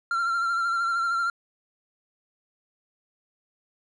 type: tone with vibrato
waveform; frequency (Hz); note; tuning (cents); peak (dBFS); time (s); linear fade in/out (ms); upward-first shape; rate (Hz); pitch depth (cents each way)
triangle; 1370; F6; -34; -21; 0.11-1.3; 2; sine; 13; 37
effects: resampled to 24000 Hz

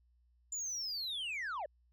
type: linear sweep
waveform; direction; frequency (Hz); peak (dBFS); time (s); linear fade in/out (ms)
sine; down; 7140 to 537; -34; 0.52-1.66; 5
effects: tanh soft clip ceiling -36 dBFS + added 60 Hz sine -67 dBFS peak until 1.92 s

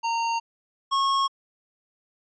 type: tone pair in turn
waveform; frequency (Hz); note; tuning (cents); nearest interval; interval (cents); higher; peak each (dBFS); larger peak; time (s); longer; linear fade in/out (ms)
square; 922 / 1092.5; A#5 / C#6; -19 / -26; minor third; 293; second; -24 / -21; second; 0.03-0.4 / 0.91-1.28; neither; 20
effects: resampled to 16000 Hz

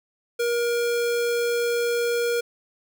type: tone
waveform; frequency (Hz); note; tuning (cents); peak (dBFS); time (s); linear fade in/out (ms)
square; 474.2; A#4; +30; -22; 0.39-2.41; 10
effects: none

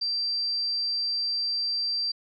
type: tone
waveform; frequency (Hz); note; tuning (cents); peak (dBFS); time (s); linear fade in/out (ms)
sine; 4700; D8; +1; -25; 0.01-2.12; 10
effects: none

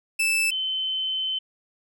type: tone pair in turn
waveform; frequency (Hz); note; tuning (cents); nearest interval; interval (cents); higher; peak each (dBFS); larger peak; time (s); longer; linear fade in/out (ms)
40% pulse / sine; 2637 / 3065; E7 / G7; 0 / -40; minor third; 260; second; -19 / -24; first; 0.19-0.51 / 0.51-1.39; second; 10
effects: none

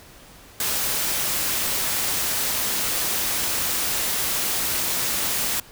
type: noise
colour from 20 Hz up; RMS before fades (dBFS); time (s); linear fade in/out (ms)
white; -24; 0.6-5.6; 2
effects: pink hiss -47 dBFS RMS until 5.71 s

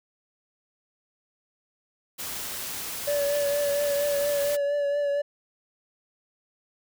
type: noise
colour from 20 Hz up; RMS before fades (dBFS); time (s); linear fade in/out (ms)
white; -34; 2.18-4.57; 20
type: tone with vibrato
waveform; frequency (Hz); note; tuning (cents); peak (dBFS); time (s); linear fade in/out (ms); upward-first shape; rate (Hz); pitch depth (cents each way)
triangle; 574; D5; -40; -21; 3.07-5.22; 10; triangle; 4.3; 31
effects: none

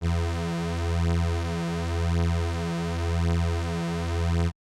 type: beating tone pair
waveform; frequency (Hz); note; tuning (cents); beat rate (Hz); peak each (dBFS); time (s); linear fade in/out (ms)
30% pulse; 84 / 84.91; E2 / F2; +33 / -48; 0.91; -24; 0.01-4.52; 50
effects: low-pass 8000 Hz 12 dB/octave + Opus 48 kbps

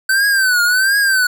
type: tone with vibrato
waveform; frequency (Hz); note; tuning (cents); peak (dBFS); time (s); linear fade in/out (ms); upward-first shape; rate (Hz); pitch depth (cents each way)
square; 1531; G6; -41; -12; 0.09-1.27; 5; triangle; 1.4; 140
effects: none

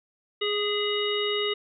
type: harmonic tone with a mistuned harmonic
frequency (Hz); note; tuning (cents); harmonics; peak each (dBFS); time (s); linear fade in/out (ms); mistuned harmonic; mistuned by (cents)
415.3; G#4; 0; 1 / 3 / 5 / 7 / 9; -27 / -35 / -34 / -30 / -32; 0.41-1.54; 10; 5; -31
effects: none

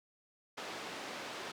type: band-pass noise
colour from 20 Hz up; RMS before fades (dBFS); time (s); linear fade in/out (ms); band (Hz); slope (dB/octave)
pink; -44; 0.57-1.52; 10; 340 to 4700; 12
effects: none

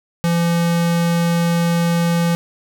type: tone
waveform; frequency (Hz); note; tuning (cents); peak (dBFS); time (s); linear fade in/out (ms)
square; 170; F3; -46; -15; 0.24-2.35; 0
effects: none

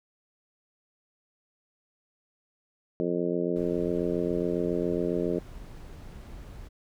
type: harmonic tone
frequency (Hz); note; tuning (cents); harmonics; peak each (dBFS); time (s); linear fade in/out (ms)
87.31; F2; 0; 2 / 3 / 4 / 5 / 6 / 7; -33 / -33 / -30 / -31 / -36 / -36; 3-5.39; 0
type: noise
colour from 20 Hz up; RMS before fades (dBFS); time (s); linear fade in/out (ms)
brown; -43; 3.55-6.69; 20
effects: none

